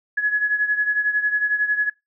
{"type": "beating tone pair", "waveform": "sine", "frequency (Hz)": [1687, 1698], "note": ["G#6", "G#6"], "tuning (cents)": [27, 38], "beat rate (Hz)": 11, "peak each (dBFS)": [-19, -24], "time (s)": [0.17, 1.9], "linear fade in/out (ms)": 10, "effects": ["noise-tail reverb RT60 0.2 s tail -25 dB re dry"]}